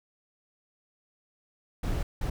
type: noise bursts at uneven times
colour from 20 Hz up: brown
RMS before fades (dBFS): -29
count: 2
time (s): 1.83-2.03 / 2.21-2.3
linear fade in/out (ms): 5
effects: none